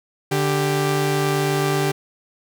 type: tone pair together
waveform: sawtooth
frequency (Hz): 146.83 / 392.4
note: D3 / G4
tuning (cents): 0 / +2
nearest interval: octave + perfect fourth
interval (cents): 1702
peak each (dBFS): -17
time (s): 0.31-1.92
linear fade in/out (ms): 10
effects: none